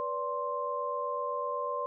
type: tone cluster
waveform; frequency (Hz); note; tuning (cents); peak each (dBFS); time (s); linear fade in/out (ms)
sine; 491 / 579 / 1050; B4 / D5 / C6; -10 / -25 / +6; -37 / -36 / -33; 0-1.86; 0
effects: none